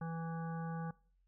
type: harmonic tone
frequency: 164.81 Hz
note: E3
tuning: in tune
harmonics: 1 / 3 / 5 / 7 / 9 / 10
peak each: -39 / -50 / -48 / -52 / -54 / -61 dBFS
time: 0.01-0.91 s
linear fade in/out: 5 ms
effects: noise-tail reverb RT60 0.5 s tail -23 dB re dry + added 45 Hz sine -70 dBFS peak until 1.27 s